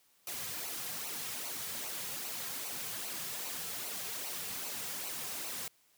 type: noise with flanger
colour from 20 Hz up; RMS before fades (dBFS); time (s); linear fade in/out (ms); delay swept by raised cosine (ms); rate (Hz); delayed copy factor
white; -40; 0.27-5.68; 2; 0.57 to 3.47; 2.5; -0.6
effects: white hiss -69 dBFS RMS until 5.97 s + high-pass 60 Hz 12 dB/octave